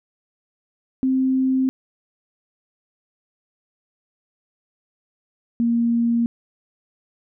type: tone pair in turn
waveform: sine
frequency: 261.8 / 234.1 Hz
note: C4 / A#3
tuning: +1 / +8 cents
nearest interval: major second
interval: 193 cents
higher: first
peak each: -16 dBFS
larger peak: neither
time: 1.03-1.69 / 5.6-6.26 s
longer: neither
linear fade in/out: 0 ms
effects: none